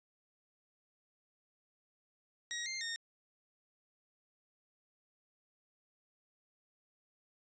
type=tone with pitch steps; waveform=15% pulse; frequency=1894 / 2103 / 1840 Hz; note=A#6 / C7 / A#6; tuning=+27 / +8 / -23 cents; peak=-31 dBFS; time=2.51-2.96 s; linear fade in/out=0 ms; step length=150 ms; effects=resampled to 16000 Hz